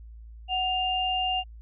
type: tone pair together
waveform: sine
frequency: 742.2 / 2802 Hz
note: F#5 / F7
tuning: +5 / +5 cents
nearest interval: octave + major seventh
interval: 2300 cents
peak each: -27 dBFS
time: 0.48-1.44 s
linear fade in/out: 50 ms
effects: added 56 Hz sine -42 dBFS peak until 1.61 s